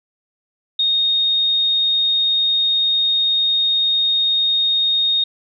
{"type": "tone", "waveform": "sine", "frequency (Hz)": 3709, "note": "A#7", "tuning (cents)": -9, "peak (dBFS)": -14, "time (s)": [0.79, 5.24], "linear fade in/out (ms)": 5, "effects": []}